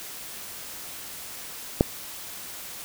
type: click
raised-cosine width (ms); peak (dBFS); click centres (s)
2; -3; 1.809
effects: white hiss -39 dBFS RMS until 2.84 s